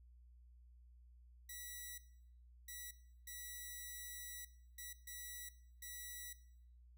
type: tone bursts at uneven times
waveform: 5% pulse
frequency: 1949 Hz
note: B6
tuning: 23 cents flat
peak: -38 dBFS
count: 6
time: 1.49-1.98 / 2.68-2.91 / 3.27-4.45 / 4.78-4.93 / 5.07-5.49 / 5.82-6.33 s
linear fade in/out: 5 ms
effects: noise-tail reverb RT60 0.7 s tail -18 dB re dry + added 60 Hz sine -60 dBFS peak until 6.97 s